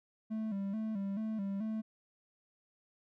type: tone with vibrato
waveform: triangle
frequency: 207.7 Hz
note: G#3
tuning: in tune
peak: -32 dBFS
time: 0.3-1.82 s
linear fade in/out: 20 ms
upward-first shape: square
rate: 2.3 Hz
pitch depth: 92 cents each way
effects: none